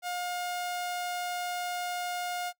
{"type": "tone", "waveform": "sawtooth", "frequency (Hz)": 713, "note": "F5", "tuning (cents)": 36, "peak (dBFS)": -28, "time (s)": [0.02, 2.53], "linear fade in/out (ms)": 50, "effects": ["noise-tail reverb RT60 0.1 s tail -24 dB re dry"]}